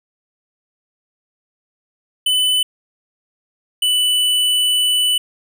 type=tone pair in turn; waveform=square; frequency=3006 / 2980 Hz; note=F#7 / F#7; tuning=+27 / +12 cents; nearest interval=unison; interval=15 cents; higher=first; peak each=-14 dBFS; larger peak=neither; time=2.26-2.63 / 3.82-5.18 s; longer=second; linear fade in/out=5 ms; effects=none